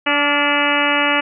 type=harmonic tone with a mistuned harmonic; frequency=290 Hz; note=D4; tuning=22 cents flat; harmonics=1 / 2 / 3 / 4 / 5 / 6 / 7 / 8 / 9 / 10; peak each=-23 / -23 / -23 / -23 / -23 / -23 / -23 / -23 / -23 / -23 dBFS; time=0.06-1.21 s; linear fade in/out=10 ms; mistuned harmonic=5; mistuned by=-41 cents; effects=none